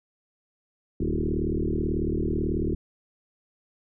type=tone with frequency modulation; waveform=sine; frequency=199.5 Hz; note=G3; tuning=31 cents sharp; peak=-23 dBFS; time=1-2.75 s; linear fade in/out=5 ms; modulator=38.2 Hz; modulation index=5; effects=none